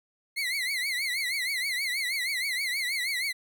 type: tone with vibrato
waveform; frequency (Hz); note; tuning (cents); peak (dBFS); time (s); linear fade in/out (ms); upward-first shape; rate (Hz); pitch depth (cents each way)
30% pulse; 2093; C7; 0; -25; 0.36-3.33; 20; triangle; 6.3; 160
effects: none